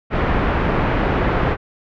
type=low-pass noise; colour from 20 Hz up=pink; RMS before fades=-18 dBFS; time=0.1-1.57 s; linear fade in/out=50 ms; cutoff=1900 Hz; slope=12 dB/octave; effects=low-pass 3000 Hz 12 dB/octave